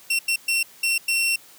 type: tone bursts at uneven times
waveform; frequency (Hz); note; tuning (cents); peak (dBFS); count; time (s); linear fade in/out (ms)
sawtooth; 2718; F7; -48; -16; 5; 0.1-0.19 / 0.28-0.36 / 0.48-0.63 / 0.83-0.98 / 1.08-1.36; 5
effects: white hiss -49 dBFS RMS until 1.58 s + high-pass 100 Hz 12 dB/octave